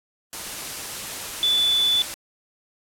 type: tone in noise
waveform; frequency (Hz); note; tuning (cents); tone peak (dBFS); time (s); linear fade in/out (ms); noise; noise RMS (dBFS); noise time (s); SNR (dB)
sine; 3479; A7; -20; -17; 1.43-2.02; 0; white; -32; 0.33-2.14; +12
effects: low-pass 12000 Hz 12 dB/octave + AAC 64 kbps